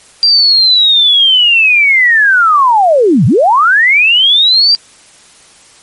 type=linear two-way sweep; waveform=sine; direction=down then up; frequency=4761 to 102.5 to 4761 Hz; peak=-4 dBFS; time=0.23-4.75 s; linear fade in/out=0 ms; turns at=3.26 s; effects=white hiss -41 dBFS RMS until 5.82 s + MP3 48 kbps